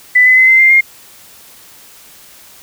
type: tone with pitch steps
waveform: sine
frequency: 1994 / 2020 / 2045 / 2071 / 2098 / 2125 Hz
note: B6 / B6 / C7 / C7 / C7 / C7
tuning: +16 / +39 / -40 / -18 / +4 / +26 cents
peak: -4 dBFS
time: 0.15-0.81 s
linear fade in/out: 10 ms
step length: 110 ms
effects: white hiss -40 dBFS RMS until 2.62 s